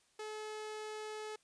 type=tone; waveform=sawtooth; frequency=429.2 Hz; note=A4; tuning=43 cents flat; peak=-38 dBFS; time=0.19-1.36 s; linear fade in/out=5 ms; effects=white hiss -72 dBFS RMS until 1.43 s + resampled to 22050 Hz